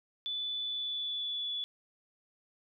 sine tone with pitch glide, 3482 to 3430 Hz, A7 to A7, -19 to -45 cents, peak -33 dBFS, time 0.26-1.64 s, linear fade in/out 0 ms, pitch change -26 cents, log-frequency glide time 0.63-1.51 s, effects none

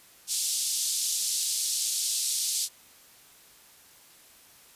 white band-pass noise, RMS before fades -29 dBFS, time 0.27-2.69 s, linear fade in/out 50 ms, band 3900 to 10000 Hz, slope 24 dB/octave, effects white hiss -55 dBFS RMS until 4.75 s + resampled to 32000 Hz

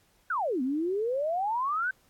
sine exponential two-way sweep, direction down then up, 1564 to 246.9 to 1564 Hz, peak -26 dBFS, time 0.3-1.91 s, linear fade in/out 5 ms, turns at 0.62 s, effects pink hiss -66 dBFS RMS until 2.09 s + AAC 64 kbps

